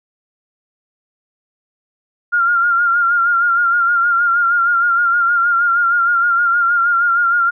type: tone with vibrato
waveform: sine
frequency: 1396.9 Hz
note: F6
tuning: in tune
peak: -11 dBFS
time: 2.32-7.51 s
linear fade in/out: 20 ms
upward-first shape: sine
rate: 6.4 Hz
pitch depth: 44 cents each way
effects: none